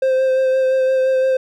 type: tone with vibrato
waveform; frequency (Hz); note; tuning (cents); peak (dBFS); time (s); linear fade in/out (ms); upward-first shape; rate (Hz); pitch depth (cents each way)
triangle; 523.3; C5; 0; -11; 0.02-1.37; 5; sine; 5.8; 16
effects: none